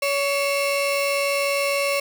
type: tone cluster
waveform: 35% pulse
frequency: 563 / 2172 / 2686 Hz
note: C#5 / C#7 / E7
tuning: +27 / -36 / +32 cents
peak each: -20 / -27 / -26 dBFS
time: 0.02-2 s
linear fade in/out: 5 ms
effects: none